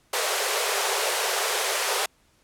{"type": "high-pass noise", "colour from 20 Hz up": "pink", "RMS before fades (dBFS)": -25, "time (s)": [0.13, 2.06], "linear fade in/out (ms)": 5, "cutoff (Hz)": 390, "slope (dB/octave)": 96, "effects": ["pink hiss -63 dBFS RMS until 2.43 s", "low-pass 12000 Hz 12 dB/octave"]}